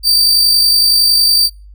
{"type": "tone with amplitude modulation", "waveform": "40% pulse", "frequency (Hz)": 4641, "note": "D8", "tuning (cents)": -21, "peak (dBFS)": -5, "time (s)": [0.03, 1.5], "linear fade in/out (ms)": 50, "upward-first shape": "sine", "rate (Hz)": 50.8, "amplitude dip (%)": 35, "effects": ["noise-tail reverb RT60 0.3 s tail -23 dB re dry", "added 50 Hz sine -34 dBFS peak until 1.74 s"]}